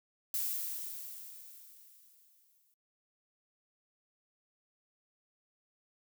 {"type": "noise with exponential decay", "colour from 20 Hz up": "violet", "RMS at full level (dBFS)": -33, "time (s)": [0.34, 2.74], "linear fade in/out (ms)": 1, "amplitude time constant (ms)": 520, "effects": ["noise-tail reverb RT60 0.1 s tail -25 dB re dry"]}